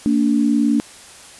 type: tone pair together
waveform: sine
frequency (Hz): 228.7 / 288.1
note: A#3 / D4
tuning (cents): -33 / -33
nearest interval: major third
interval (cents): 400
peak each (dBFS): -16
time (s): 0.06-0.8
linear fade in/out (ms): 0
effects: white hiss -41 dBFS RMS until 1.39 s + resampled to 24000 Hz